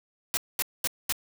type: noise bursts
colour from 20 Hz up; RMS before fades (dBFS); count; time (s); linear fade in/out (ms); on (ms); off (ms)
white; -27; 4; 0.34-1.124; 0; 31; 220
effects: none

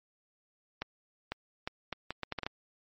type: accelerating click train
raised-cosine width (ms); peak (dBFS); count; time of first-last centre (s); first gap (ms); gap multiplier
0.3; -18; 10; 0.82-2.465; 500; 0.71
effects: MP3 32 kbps

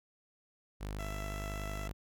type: tone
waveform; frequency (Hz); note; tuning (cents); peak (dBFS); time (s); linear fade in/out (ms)
sawtooth; 50.8; G#1; -38; -34; 0.8-1.93; 20
type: tone with vibrato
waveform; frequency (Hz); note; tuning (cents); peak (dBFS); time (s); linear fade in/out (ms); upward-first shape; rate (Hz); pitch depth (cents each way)
15% pulse; 665; E5; +15; -37; 0.99-1.88; 5; sine; 16; 18
effects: none

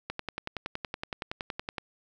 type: click train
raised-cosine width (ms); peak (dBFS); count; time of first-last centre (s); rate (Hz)
0.3; -17; 19; 0.1-1.782; 10.7
effects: none

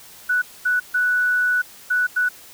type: tone bursts at uneven times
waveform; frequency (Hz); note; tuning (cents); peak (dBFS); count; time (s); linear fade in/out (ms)
sine; 1480; F#6; 0; -16; 5; 0.29-0.42 / 0.65-0.8 / 0.94-1.62 / 1.9-2.07 / 2.16-2.29; 10
effects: white hiss -44 dBFS RMS until 2.53 s

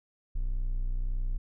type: tone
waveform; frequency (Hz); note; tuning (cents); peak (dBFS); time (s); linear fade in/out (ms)
triangle; 30.87; B0; 0; -25; 0.35-1.38; 10
effects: none

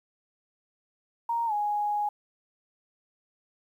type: tone with pitch glide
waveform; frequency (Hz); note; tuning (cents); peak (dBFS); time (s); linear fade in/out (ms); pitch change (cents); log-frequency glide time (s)
sine; 932.3 to 830.6; A#5 to G#5; 0 to 0; -25; 1.29-2.09; 5; -200; 1.46-1.53
effects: 10-bit

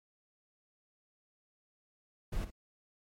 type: noise with echo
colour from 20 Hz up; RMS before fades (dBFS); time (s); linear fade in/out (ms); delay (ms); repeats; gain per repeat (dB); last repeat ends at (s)
brown; -34; 2.32-2.45; 10; 57; 1; -11; 2.507
effects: MP3 64 kbps

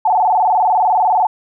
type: tone with vibrato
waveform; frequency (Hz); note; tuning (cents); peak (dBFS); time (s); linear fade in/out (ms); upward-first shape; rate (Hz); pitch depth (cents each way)
sine; 800; G5; +35; -10; 0.05-1.27; 5; square; 20; 150
effects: none

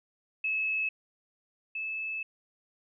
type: tone pair in turn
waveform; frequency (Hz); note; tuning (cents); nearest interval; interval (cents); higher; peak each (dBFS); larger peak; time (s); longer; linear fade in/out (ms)
sine; 2592 / 2612; E7 / E7; -30 / -17; unison; 13; second; -27 / -32; first; 0.44-0.89 / 1.75-2.23; second; 5
effects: none

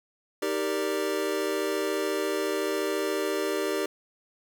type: chord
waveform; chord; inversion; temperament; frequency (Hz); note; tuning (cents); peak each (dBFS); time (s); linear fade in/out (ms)
square; Eb major seventh; none; equal; 311.1 / 392 / 466.2 / 587.3; Eb4 / G4 / Bb4 / D5; 0 / 0 / 0 / 0; -34 / -30 / -34 / -34; 0.42-3.86; 5
effects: none

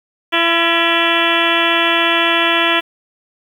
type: harmonic tone with a mistuned harmonic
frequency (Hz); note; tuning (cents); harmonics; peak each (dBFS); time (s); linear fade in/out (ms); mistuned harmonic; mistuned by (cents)
336.6; E4; +36; 1 / 2 / 3 / 4 / 5 / 6 / 7 / 8 / 9 / 10; -21 / -21 / -21 / -21 / -21 / -21 / -21 / -21 / -21 / -21; 0.32-2.81; 20; 6; -54
effects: 7-bit

